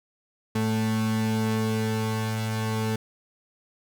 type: tone pair together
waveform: 35% pulse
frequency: 110.18 / 220 Hz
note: A2 / A3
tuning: +3 / 0 cents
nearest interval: octave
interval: 1197 cents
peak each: -25 dBFS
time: 0.55-2.96 s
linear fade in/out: 5 ms
effects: none